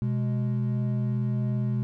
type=tone pair together; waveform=triangle; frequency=124.96 / 207.7 Hz; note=B2 / G#3; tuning=+21 / 0 cents; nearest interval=major sixth; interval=879 cents; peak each=-23 / -28 dBFS; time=0.02-1.83 s; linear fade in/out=0 ms; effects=none